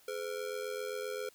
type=ring-modulated tone; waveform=square; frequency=466.2 Hz; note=A#4; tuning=in tune; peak=-34 dBFS; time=0.08-1.29 s; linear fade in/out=0 ms; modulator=43.8 Hz; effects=white hiss -63 dBFS RMS until 1.34 s